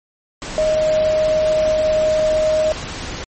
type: tone in noise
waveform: sine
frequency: 622.3 Hz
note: D#5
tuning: in tune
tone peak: -13 dBFS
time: 0.58-2.72 s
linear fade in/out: 0 ms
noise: pink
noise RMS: -28 dBFS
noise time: 0.42-3.24 s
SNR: +12 dB
effects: MP3 32 kbps